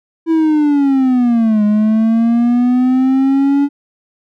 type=linear two-way sweep; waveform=triangle; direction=down then up; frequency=330.1 to 207.7 to 285.5 Hz; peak=-7 dBFS; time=0.26-3.69 s; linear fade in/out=50 ms; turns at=1.64 s; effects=none